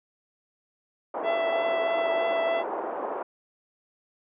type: band-pass noise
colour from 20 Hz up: white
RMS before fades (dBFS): -32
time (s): 1.14-3.23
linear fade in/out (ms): 5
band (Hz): 340 to 960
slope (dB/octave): 24
type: tone with vibrato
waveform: 45% pulse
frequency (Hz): 666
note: E5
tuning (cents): +18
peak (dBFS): -24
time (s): 1.23-2.64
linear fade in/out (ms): 50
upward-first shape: sine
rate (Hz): 3.1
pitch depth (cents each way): 10
effects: resampled to 8000 Hz